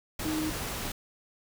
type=tone in noise; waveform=sine; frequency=311.1 Hz; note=D#4; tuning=in tune; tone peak=-29 dBFS; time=0.25-0.5 s; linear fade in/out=5 ms; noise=pink; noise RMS=-35 dBFS; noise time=0.19-0.92 s; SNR=+3 dB; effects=none